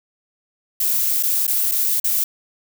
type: noise with dropouts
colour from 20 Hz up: violet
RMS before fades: -19 dBFS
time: 0.8-2.24 s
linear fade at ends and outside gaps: 5 ms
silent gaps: 1.228-1.233 / 1.468-1.477 / 1.714-1.718 / 2-2.042 s
effects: none